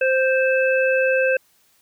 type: harmonic tone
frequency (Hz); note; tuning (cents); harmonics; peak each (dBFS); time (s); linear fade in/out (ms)
523.3; C5; 0; 1 / 3 / 5; -17 / -22 / -24; 0.01-1.37; 5
effects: white hiss -60 dBFS RMS until 1.81 s